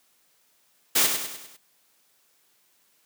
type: noise with echo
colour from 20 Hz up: white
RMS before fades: -20 dBFS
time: 0.95-1.07 s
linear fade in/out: 10 ms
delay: 100 ms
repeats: 5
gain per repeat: -6 dB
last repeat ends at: 1.57 s
effects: white hiss -65 dBFS RMS until 3.05 s + high-pass 150 Hz 12 dB/octave